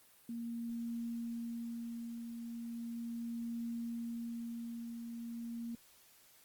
sine tone with tremolo, 233.1 Hz, A#3, in tune, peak -37 dBFS, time 0.29-5.75 s, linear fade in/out 2 ms, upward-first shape triangle, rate 0.37 Hz, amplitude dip 45%, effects white hiss -64 dBFS RMS until 6.44 s + Opus 32 kbps

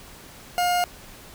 40% pulse tone, 711 Hz, F5, 31 cents sharp, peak -19 dBFS, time 0.58-0.84 s, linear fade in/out 0 ms, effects pink hiss -45 dBFS RMS until 1.34 s

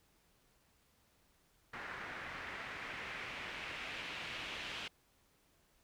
white noise with low-pass filter sweep, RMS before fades -45 dBFS, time 1.73-4.88 s, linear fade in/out 5 ms, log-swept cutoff 1700 to 3000 Hz, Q 2, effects pink hiss -72 dBFS RMS until 5.83 s

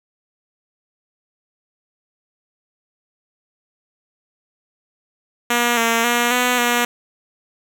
5% pulse tone with pitch steps, 239.3 / 229.8 / 239.5 / 247.7 / 240.7 Hz, A#3 / A#3 / A#3 / B3 / B3, +46 / -25 / +47 / +5 / -44 cents, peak -4 dBFS, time 5.5-6.85 s, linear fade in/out 5 ms, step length 270 ms, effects none

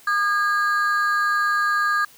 triangle ring-modulated tone, 1426 Hz, F6, 36 cents sharp, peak -13 dBFS, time 0.07-2.05 s, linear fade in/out 5 ms, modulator 211 Hz, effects white hiss -50 dBFS RMS until 2.17 s

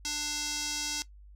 square tone with band-pass filter, 296.5 Hz, D4, 17 cents sharp, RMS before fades -34 dBFS, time 0.05-1.02 s, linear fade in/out 0 ms, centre 5600 Hz, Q 2.1, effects noise-tail reverb RT60 0.1 s tail -17 dB re dry + added 50 Hz sine -49 dBFS peak until 1.35 s

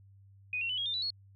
sine tone with pitch steps, 2489 / 2730 / 2994 / 3284 / 3602 / 3951 / 4334 Hz, D#7 / F7 / F#7 / G#7 / A7 / B7 / C#8, 0 / -40 / +20 / -20 / +40 / 0 / -40 cents, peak -31 dBFS, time 0.53-1.104 s, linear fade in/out 2 ms, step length 82 ms, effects added 98 Hz sine -55 dBFS peak until 1.35 s

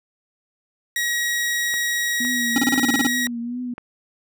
sawtooth tone, 1903 Hz, A#6, 35 cents sharp, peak -17 dBFS, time 0.96-3.27 s, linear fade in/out 2 ms
click train, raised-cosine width 0.5 ms, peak -21 dBFS, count 5, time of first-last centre 1.74-3.781 s, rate 1.96 Hz
sine tone with vibrato, 241.7 Hz, B3, 37 cents flat, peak -25 dBFS, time 2.2-3.74 s, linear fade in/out 5 ms, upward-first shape triangle, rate 2.3 Hz, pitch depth 67 cents each way
square tone bursts, 272.7 Hz, C#4, 28 cents flat, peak -17 dBFS, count 10, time 2.56-3.068 s, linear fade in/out 2 ms, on 22 ms, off 32 ms
effects none

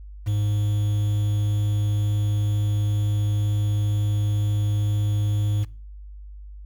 triangle tone with quantisation, 103.83 Hz, G#2, in tune, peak -18 dBFS, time 0.26-5.65 s, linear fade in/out 20 ms, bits 7, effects noise-tail reverb RT60 0.4 s tail -22 dB re dry + added 50 Hz sine -37 dBFS peak until 6.65 s

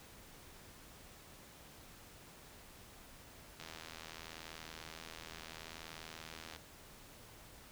click train, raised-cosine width 0.2 ms, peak -30 dBFS, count 240, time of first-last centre 3.6-6.562 s, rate 80.7 Hz, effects pink hiss -57 dBFS RMS until 7.71 s

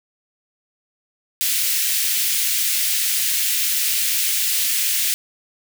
white high-pass noise, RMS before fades -20 dBFS, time 1.41-5.14 s, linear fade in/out 0 ms, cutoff 2000 Hz, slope 24 dB/octave, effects none

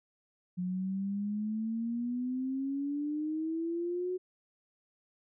sine exponential sweep, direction up, 178.6 to 369.7 Hz, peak -31 dBFS, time 0.57-4.18 s, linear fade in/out 20 ms, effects none

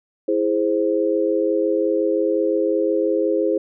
sine chord, E augmented, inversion none, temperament equal, 329.6 / 415.3 / 523.3 Hz, E4 / G#4 / B#4, 0 / 0 / 0 cents, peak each -21 dBFS, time 0.28-3.58 s, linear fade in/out 5 ms, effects none

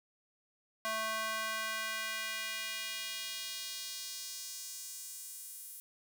square tone with high-pass filter sweep, 220 Hz, A3, in tune, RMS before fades -40 dBFS, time 0.85-5.8 s, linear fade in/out 0 ms, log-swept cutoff 940 to 11000 Hz, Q 1.3, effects none

